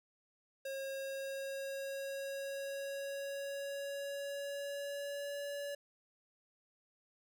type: tone with pitch glide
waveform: square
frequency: 541 to 570.2 Hz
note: C#5 to C#5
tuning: -42 to +49 cents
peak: -40 dBFS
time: 0.65-5.75 s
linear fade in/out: 5 ms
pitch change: +91 cents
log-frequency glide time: 0.95-5.4 s
effects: none